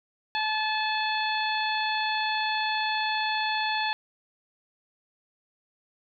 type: harmonic tone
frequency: 865 Hz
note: A5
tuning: 30 cents flat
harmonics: 1 / 2 / 3 / 4 / 5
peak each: -28 / -31 / -33 / -34 / -35 dBFS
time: 0.35-3.93 s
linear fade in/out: 0 ms
effects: none